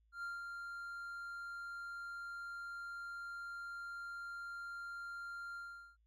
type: tone with ADSR envelope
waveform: triangle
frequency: 1392 Hz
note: F6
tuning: 6 cents flat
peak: -38 dBFS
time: 0.12-5.97 s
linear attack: 110 ms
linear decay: 180 ms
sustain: -4 dB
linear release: 410 ms
effects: added 55 Hz sine -70 dBFS peak until 6.06 s